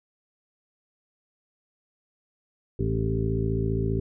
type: harmonic tone with a mistuned harmonic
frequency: 55 Hz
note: A1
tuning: in tune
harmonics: 1 / 2 / 3 / 4 / 5 / 7 / 8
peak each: -30 / -27 / -31 / -35 / -34 / -30 / -40 dBFS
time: 2.79-4 s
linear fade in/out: 5 ms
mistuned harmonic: 7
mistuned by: +20 cents
effects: none